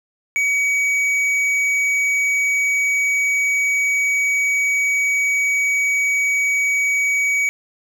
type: tone with hard clipping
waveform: sine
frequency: 2265 Hz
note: C#7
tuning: 37 cents sharp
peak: -17 dBFS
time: 0.36-7.49 s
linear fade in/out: 0 ms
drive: 6 dB
effects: none